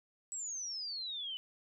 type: exponential sweep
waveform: sine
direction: down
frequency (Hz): 7902 to 2965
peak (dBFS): -38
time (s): 0.32-1.37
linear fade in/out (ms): 0
effects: none